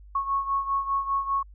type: beating tone pair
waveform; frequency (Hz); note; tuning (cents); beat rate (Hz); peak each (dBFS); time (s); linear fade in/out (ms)
sine; 1100 / 1105; C#6 / C#6; -14 / -6; 5; -25 / -30; 0.15-1.43; 5
effects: added 50 Hz sine -45 dBFS peak until 1.54 s